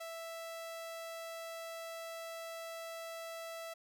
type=tone; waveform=sawtooth; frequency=660 Hz; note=E5; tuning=2 cents sharp; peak=-39 dBFS; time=0-3.74 s; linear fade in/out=10 ms; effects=none